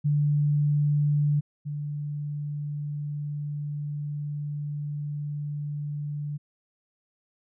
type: tone pair in turn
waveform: sine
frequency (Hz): 146.83 / 146.83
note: D3 / D3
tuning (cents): 0 / 0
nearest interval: unison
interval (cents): 0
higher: neither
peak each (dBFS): -20 / -29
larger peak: first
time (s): 0.04-1.41 / 1.65-6.38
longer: second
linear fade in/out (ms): 20
effects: none